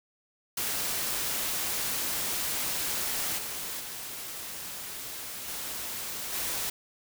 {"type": "noise with level steps", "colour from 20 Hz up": "white", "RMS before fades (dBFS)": [-31, -36, -39, -36, -32], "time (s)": [0.57, 6.7], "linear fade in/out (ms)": 5, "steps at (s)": [3.37, 3.79, 5.47, 6.32], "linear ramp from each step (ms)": 20, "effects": []}